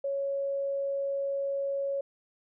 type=tone; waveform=sine; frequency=554.4 Hz; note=C#5; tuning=in tune; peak=-28 dBFS; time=0.04-2.01 s; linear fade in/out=5 ms; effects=none